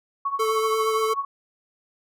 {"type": "tone with tremolo", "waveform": "sine", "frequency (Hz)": 1111, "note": "C#6", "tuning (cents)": 4, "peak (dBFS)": -20, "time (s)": [0.25, 1.25], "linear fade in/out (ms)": 5, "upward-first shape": "triangle", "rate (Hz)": 13, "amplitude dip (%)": 85}
{"type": "tone with vibrato", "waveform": "square", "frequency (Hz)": 440, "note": "A4", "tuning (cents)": 0, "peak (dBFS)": -23, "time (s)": [0.39, 1.14], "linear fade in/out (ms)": 10, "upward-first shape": "sine", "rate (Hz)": 8.6, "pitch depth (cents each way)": 13}
{"effects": []}